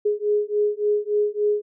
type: beating tone pair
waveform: sine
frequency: 415.3 / 418.8 Hz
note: G#4 / G#4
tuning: 0 / +15 cents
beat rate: 3.5 Hz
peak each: -22 dBFS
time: 0.05-1.62 s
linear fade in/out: 10 ms
effects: none